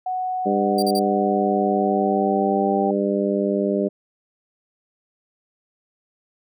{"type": "tone with pitch glide", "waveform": "sine", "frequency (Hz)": [740, 780.4], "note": ["F#5", "G5"], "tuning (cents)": [0, -8], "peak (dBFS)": -22, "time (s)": [0.06, 2.91], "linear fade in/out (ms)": 5, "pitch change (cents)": 92, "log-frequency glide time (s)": [1.71, 2.69]}
{"type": "harmonic tone", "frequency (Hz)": 100, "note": "G2", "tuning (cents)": 35, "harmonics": [2, 3, 4, 5, 6], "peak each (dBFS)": [-23, -26, -23, -28, -25], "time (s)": [0.45, 3.89], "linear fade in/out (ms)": 20}
{"type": "tone bursts", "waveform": "sawtooth", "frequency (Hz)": 4699, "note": "D8", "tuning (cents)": 0, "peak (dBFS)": -23, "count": 3, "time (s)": [0.78, 0.993], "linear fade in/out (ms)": 5, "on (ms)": 45, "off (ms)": 39}
{"effects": []}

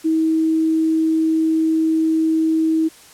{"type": "tone", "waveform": "sine", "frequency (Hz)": 320, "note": "D#4", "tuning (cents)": 49, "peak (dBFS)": -14, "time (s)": [0.04, 2.89], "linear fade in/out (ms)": 20, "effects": ["white hiss -45 dBFS RMS until 3.13 s", "low-pass 11000 Hz 12 dB/octave"]}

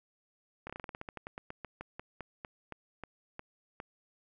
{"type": "slowing click train", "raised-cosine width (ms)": 0.5, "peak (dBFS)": -26, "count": 23, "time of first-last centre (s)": [0.67, 3.801], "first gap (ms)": 26, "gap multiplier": 1.14, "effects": []}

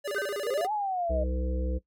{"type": "tone with vibrato", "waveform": "square", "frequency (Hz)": 486, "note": "B4", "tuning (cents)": -28, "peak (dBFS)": -31, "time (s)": [0.04, 0.67], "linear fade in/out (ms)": 20, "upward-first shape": "square", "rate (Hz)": 14, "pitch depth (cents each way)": 300}
{"type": "tone with exponential decay", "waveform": "sine", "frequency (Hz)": 1542, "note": "G6", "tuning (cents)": -29, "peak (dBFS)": -26, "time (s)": [0.16, 0.47], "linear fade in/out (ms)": 5, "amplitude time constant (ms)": 67}
{"type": "exponential two-way sweep", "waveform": "sine", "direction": "up then down", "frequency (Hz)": [436, 866, 602], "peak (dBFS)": -27, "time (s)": [0.45, 1.24], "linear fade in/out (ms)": 10, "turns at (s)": 0.72}
{"type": "harmonic tone", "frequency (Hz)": 63.5, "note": "B1", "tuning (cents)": 49, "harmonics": [1, 3, 5, 7, 8], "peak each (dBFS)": [-28, -39, -39, -42, -38], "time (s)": [1.09, 1.79], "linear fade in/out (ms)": 20}
{"effects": ["noise-tail reverb RT60 0.1 s tail -17 dB re dry"]}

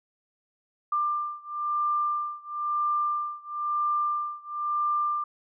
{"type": "beating tone pair", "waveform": "sine", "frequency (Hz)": [1190, 1191], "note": ["D6", "D6"], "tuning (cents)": [22, 24], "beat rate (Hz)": 1, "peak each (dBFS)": [-28, -29], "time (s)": [0.92, 5.24], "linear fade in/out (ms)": 5, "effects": []}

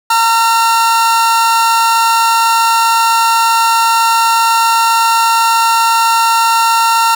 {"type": "tone pair together", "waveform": "45% pulse", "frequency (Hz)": [916.6, 1361], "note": ["A#5", "F6"], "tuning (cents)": [-29, -45], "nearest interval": "perfect fifth", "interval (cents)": 684, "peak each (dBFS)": [-10, -13], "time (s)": [0.1, 7.15], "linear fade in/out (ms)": 5, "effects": []}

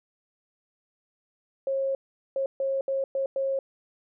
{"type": "tone bursts at uneven times", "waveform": "sine", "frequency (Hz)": 541, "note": "C#5", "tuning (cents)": -42, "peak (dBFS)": -24, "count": 6, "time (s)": [[1.67, 1.95], [2.36, 2.46], [2.6, 2.81], [2.88, 3.04], [3.15, 3.26], [3.36, 3.59]], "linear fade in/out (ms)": 2, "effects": []}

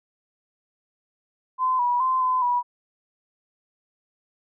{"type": "tone with pitch steps", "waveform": "sine", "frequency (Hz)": [1026, 972, 1035, 1019, 975], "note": ["C6", "B5", "C6", "C6", "B5"], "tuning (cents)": [-34, -28, -19, -46, -23], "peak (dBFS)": -19, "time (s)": [1.58, 2.63], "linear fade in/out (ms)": 50, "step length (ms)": 210, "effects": []}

